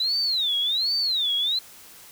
sine tone with vibrato, 3894 Hz, B7, 25 cents flat, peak -21 dBFS, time 0-1.59 s, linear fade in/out 5 ms, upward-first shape sine, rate 1.3 Hz, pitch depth 280 cents each way, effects white hiss -47 dBFS RMS until 2.11 s

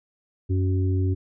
harmonic tone, 93.4 Hz, F#2, 17 cents sharp, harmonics 1 / 3 / 4, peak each -20 / -30 / -32 dBFS, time 0.49-1.15 s, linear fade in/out 20 ms, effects none

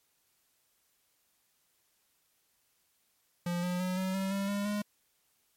square tone with pitch steps, 174.61 / 178.9 / 183.29 / 187.79 / 192.4 / 197.13 / 202 / 206.9 Hz, F3 / F3 / F#3 / F#3 / G3 / G3 / G#3 / G#3, 0 / +42 / -16 / +26 / -32 / +10 / -48 / -6 cents, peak -31 dBFS, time 3.46-4.82 s, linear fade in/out 5 ms, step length 170 ms, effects white hiss -73 dBFS RMS until 5.56 s + MP3 64 kbps

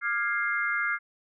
sine tone cluster, 1190 / 1401 / 1646 / 2109 Hz, D6 / F6 / G#6 / C7, +22 / +5 / -16 / +13 cents, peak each -35 / -29 / -31 / -30 dBFS, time 0.01-0.99 s, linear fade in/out 50 ms, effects none

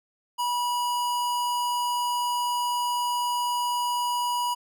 square tone, 972 Hz, B5, 28 cents flat, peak -25 dBFS, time 0.38-4.55 s, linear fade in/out 20 ms, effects none

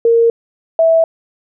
sine tone pair in turn, 462.7 / 654.4 Hz, A#4 / E5, -13 / -13 cents, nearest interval tritone, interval 600 cents, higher second, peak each -7 dBFS, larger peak neither, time 0.05-0.3 / 0.79-1.04 s, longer neither, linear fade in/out 2 ms, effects none

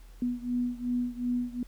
sine beating tone pair, 244 / 246.7 Hz, B3 / B3, -21 / -2 cents, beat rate 2.7 Hz, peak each -30 / -32 dBFS, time 0.22-1.63 s, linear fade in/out 2 ms, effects added 41 Hz sine -47 dBFS peak until 1.67 s + pink hiss -61 dBFS RMS until 1.67 s

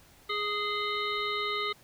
harmonic tone with a mistuned harmonic, 415.3 Hz, G#4, in tune, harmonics 1 / 3 / 5 / 7 / 9 / 10, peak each -36 / -33 / -35 / -40 / -36 / -43 dBFS, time 0.29-1.73 s, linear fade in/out 10 ms, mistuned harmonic 7, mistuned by +72 cents, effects pink hiss -58 dBFS RMS until 1.83 s

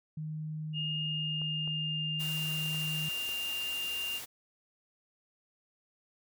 sine tone, 155 Hz, D#3, 6 cents flat, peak -35 dBFS, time 0.17-3.09 s, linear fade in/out 5 ms
sine tone with pitch glide, 2836 to 2797 Hz, F7 to F7, +26 to +2 cents, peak -33 dBFS, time 0.73-4.21 s, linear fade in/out 50 ms, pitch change -24 cents, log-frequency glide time 1-2.51 s
clicks, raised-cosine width 1 ms, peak -36 dBFS, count 5, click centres 1.417 / 1.676 / 2.661 / 2.746 / 3.291 s
white noise, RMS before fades -43 dBFS, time 2.19-4.26 s, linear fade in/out 20 ms
effects none

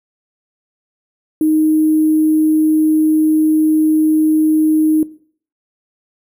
sine tone with sample-and-hold, 311.1 Hz, D#4, in tune, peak -10 dBFS, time 1.41-5.03 s, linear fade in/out 2 ms, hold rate 11025 Hz, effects noise-tail reverb RT60 0.5 s tail -18 dB re dry

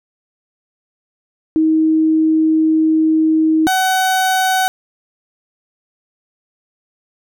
sine / 30% pulse tone pair in turn, 316.4 / 752.5 Hz, D#4 / F#5, +29 / +29 cents, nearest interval octave + minor third, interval 1500 cents, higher second, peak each -10 dBFS, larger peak neither, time 1.56-3.67 / 3.67-4.68 s, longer first, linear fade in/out 0 ms, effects none

